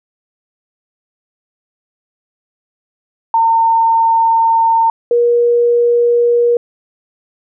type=tone pair in turn; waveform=sine; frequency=909 / 476.5 Hz; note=A#5 / A#4; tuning=-44 / +38 cents; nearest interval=major seventh; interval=1118 cents; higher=first; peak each=-8 dBFS; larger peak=neither; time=3.34-4.9 / 5.11-6.57 s; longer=first; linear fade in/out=2 ms; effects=none